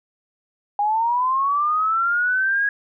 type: linear sweep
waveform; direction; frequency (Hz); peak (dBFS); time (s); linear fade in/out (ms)
sine; up; 811 to 1661.2; -17; 0.79-2.69; 2
effects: none